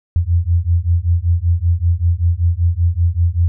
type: beating tone pair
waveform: sine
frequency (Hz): 83.4 / 88.6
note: E2 / F2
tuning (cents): +21 / +25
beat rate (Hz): 5.2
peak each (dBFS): -15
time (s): 0.16-3.48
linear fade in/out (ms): 0
effects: none